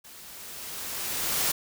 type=noise with level ramp; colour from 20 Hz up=white; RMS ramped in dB=-48 to -25 dBFS; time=0.04-1.52 s; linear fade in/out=10 ms; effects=none